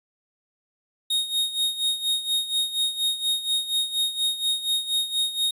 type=tone with tremolo; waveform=45% pulse; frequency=3729 Hz; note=A#7; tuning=in tune; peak=-20 dBFS; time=1.1-5.51 s; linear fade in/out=5 ms; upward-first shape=sine; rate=4.2 Hz; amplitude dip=75%; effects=resampled to 32000 Hz